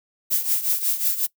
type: noise with tremolo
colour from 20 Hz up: violet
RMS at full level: -19 dBFS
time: 0.3-1.27 s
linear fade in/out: 20 ms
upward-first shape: triangle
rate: 5.5 Hz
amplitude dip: 80%
effects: noise-tail reverb RT60 0.1 s tail -21 dB re dry